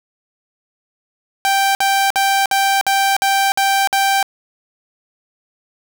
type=tone bursts; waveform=sawtooth; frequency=784 Hz; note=G5; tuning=in tune; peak=-9 dBFS; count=8; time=1.45-4.228 s; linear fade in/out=0 ms; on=300 ms; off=54 ms; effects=none